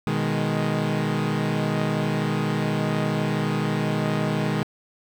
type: chord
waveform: sawtooth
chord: G# minor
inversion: first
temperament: equal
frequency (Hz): 123.47 / 155.56 / 207.7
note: B2 / D#3 / G#3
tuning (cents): 0 / 0 / 0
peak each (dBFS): -25 / -21 / -22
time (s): 0.07-4.63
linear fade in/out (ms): 0
effects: low-pass 4000 Hz 12 dB/octave + 8-bit